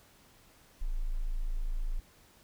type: tone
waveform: sine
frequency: 27.5 Hz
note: A0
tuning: in tune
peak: -29 dBFS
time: 0.81-2 s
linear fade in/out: 10 ms
effects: pink hiss -61 dBFS RMS until 2.43 s